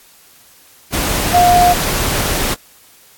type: tone in noise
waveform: sine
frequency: 710 Hz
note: F5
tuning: 28 cents sharp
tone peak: -7 dBFS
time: 1.33-1.74 s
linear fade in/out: 20 ms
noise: pink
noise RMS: -17 dBFS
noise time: 0.92-2.55 s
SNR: +7 dB
effects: white hiss -46 dBFS RMS until 3.17 s + AAC 64 kbps